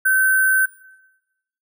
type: tone with sample-and-hold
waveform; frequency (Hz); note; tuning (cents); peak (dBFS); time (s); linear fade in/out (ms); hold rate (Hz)
sine; 1536; G6; -36; -13; 0.05-0.66; 10; 11025
effects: noise-tail reverb RT60 1.0 s tail -20 dB re dry